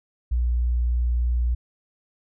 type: tone with vibrato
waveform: sine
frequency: 60.1 Hz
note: B1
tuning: 46 cents flat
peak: -19 dBFS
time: 0.31-1.55 s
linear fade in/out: 10 ms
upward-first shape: triangle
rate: 3.3 Hz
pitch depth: 8 cents each way
effects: none